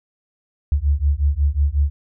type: beating tone pair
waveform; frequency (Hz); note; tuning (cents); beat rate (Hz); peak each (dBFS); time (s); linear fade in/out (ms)
sine; 69.3 / 74.8; C#2 / D2; 0 / +32; 5.5; -18; 0.72-1.9; 0
effects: none